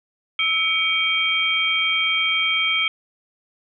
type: tone cluster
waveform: sine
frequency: 1304 / 2268 / 2442 / 3196 Hz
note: E6 / C#7 / D#7 / G7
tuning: -19 / +39 / -33 / +33 cents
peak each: -29 / -21 / -29 / -21 dBFS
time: 0.39-2.88 s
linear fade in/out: 2 ms
effects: none